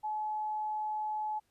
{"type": "tone", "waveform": "sine", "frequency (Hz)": 855, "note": "A5", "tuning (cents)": -50, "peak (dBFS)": -32, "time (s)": [0.03, 1.4], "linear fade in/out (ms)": 20, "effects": ["pink hiss -75 dBFS RMS until 1.5 s", "resampled to 32000 Hz"]}